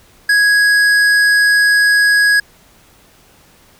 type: tone with hard clipping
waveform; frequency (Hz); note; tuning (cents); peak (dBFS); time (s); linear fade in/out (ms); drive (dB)
triangle; 1661.2; G#6; 0; -10; 0.29-2.4; 5; 14
effects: pink hiss -48 dBFS RMS until 3.79 s